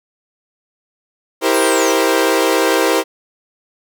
sawtooth chord, C dominant seventh, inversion first, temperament equal with one note detuned, 325.7 / 392 / 466.2 / 523.3 Hz, E4 / G4 / Bb4 / C5, -21 / 0 / 0 / 0 cents, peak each -14 dBFS, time 1.41-3.04 s, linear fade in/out 50 ms
sine exponential sweep, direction down, 11420 to 5710 Hz, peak -23 dBFS, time 1.54-1.92 s, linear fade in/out 2 ms
effects none

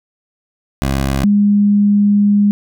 15% pulse / sine tone pair in turn, 67.7 / 204.5 Hz, C#2 / G#3, -40 / -26 cents, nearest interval octave + perfect fifth, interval 1914 cents, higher second, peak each -8 dBFS, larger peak neither, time 0.82-1.24 / 1.24-2.51 s, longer second, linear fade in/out 0 ms, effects none

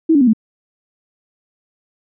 sine tone with pitch steps, 322.5 / 284 / 250.1 / 220.3 Hz, E4 / C#4 / B3 / A3, -38 / +42 / +22 / +2 cents, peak -8 dBFS, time 0.09-0.334 s, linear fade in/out 10 ms, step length 61 ms, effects none

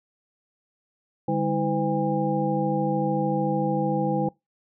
sine tone cluster, 148.1 / 201.5 / 323.9 / 507 / 808 Hz, D3 / G3 / E4 / B4 / G#5, +15 / +48 / -30 / +45 / -48 cents, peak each -28 dBFS, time 1.28-4.29 s, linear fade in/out 5 ms, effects noise-tail reverb RT60 0.2 s tail -24 dB re dry

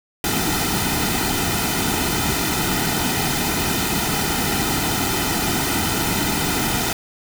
pink noise with comb filter, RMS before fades -21 dBFS, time 0.24-6.93 s, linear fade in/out 2 ms, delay 1.8 ms, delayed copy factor -0.7, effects none

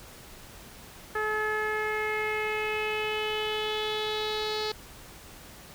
sawtooth tone with low-pass filter sweep, 428.9 Hz, A4, 44 cents flat, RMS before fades -30 dBFS, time 1.15-4.72 s, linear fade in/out 5 ms, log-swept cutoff 1600 to 4400 Hz, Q 4.9, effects pink hiss -48 dBFS RMS until 5.74 s

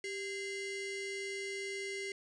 45% pulse ring-modulated tone, 1232 Hz, D#6, 17 cents flat, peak -35 dBFS, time 0.04-2.12 s, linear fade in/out 2 ms, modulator 839 Hz, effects resampled to 22050 Hz + 11-bit

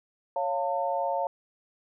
sine chord, Db augmented, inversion none, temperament equal with one note detuned, 554.4 / 698.5 / 899 Hz, Db5 / F5 / A5, 0 / 0 / +37 cents, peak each -30 dBFS, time 0.36-1.27 s, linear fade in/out 2 ms, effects none

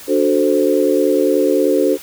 sine chord, D dominant seventh, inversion none, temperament equal, 293.7 / 370 / 440 / 523.3 Hz, D4 / F#4 / A4 / C5, 0 / 0 / 0 / 0 cents, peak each -17 dBFS, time 0.07-1.98 s, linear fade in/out 50 ms, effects white hiss -36 dBFS RMS until 2.02 s

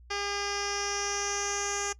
10% pulse tone with low-pass filter sweep, 404.3 Hz, G#4, 46 cents flat, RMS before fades -32 dBFS, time 0.1-1.93 s, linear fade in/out 10 ms, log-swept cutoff 4600 to 7000 Hz, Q 4.7, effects noise-tail reverb RT60 0.1 s tail -19 dB re dry + added 60 Hz sine -50 dBFS peak until 1.99 s

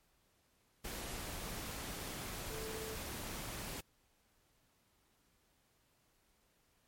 sine tone in noise, 440 Hz, A4, in tune, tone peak -45 dBFS, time 2.5-2.96 s, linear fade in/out 10 ms, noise pink, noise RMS -44 dBFS, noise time 0.84-3.81 s, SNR -4 dB, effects pink hiss -74 dBFS RMS until 6.87 s + MP3 64 kbps

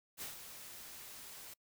white noise with ADSR envelope, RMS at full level -43 dBFS, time 0.17-1.54 s, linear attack 49 ms, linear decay 130 ms, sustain -8 dB, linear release 8 ms, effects noise-tail reverb RT60 0.1 s tail -26 dB re dry

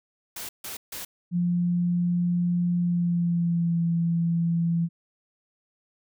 white noise bursts, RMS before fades -36 dBFS, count 3, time 0.36-1.05 s, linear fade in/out 5 ms, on 130 ms, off 150 ms
sine tone with pitch glide, 175.2 to 168.45 Hz, F3 to E3, +6 to +38 cents, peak -21 dBFS, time 1.31-4.89 s, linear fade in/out 50 ms, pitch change -68 cents, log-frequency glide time 2.78-3.81 s
effects none

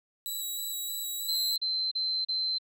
10% pulse tone with vibrato, 3907 Hz, B7, 19 cents flat, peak -26 dBFS, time 0.26-1.56 s, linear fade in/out 0 ms, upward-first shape square, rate 3.2 Hz, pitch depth 12 cents each way
sine tone bursts, 4092 Hz, C8, 39 cents flat, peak -27 dBFS, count 4, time 1.28-2.585 s, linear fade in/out 10 ms, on 300 ms, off 35 ms
effects none

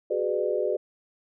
sine chord, G# half-diminished seventh, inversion third, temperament just, 373.8 / 415.3 / 498.4 / 598 Hz, F#4 / G#4 / B4 / D5, +18 / 0 / +16 / +31 cents, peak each -29 dBFS, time 0.1-0.77 s, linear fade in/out 10 ms, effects none

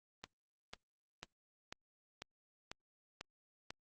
click train, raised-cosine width 0.2 ms, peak -27 dBFS, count 8, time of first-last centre 0.24-3.705 s, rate 2.02 Hz, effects Opus 24 kbps

